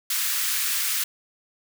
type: high-pass noise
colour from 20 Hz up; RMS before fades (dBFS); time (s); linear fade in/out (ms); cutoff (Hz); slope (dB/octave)
white; -25; 0.1-1.04; 5; 1300; 24
effects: none